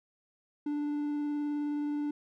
triangle tone with vibrato, 293.7 Hz, D4, in tune, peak -28 dBFS, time 0.66-2.11 s, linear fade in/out 5 ms, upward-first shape sine, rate 19 Hz, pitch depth 10 cents each way, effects none

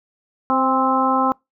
harmonic tone with a mistuned harmonic, 261.6 Hz, C4, in tune, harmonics 1 / 2 / 3 / 4 / 5, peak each -21 / -25 / -21 / -20 / -22 dBFS, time 0.5-1.32 s, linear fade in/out 0 ms, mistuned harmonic 3, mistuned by +29 cents, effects noise-tail reverb RT60 0.2 s tail -26 dB re dry

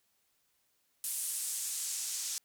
white noise with band-pass filter sweep, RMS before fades -37 dBFS, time 1.04-2.38 s, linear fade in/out 0 ms, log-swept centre 10000 to 6400 Hz, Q 1.6, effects white hiss -75 dBFS RMS until 2.44 s

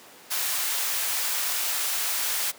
white high-pass noise, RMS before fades -27 dBFS, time 0.3-2.52 s, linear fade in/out 20 ms, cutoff 740 Hz, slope 12 dB/octave, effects pink hiss -48 dBFS RMS until 2.58 s + high-pass 300 Hz 12 dB/octave

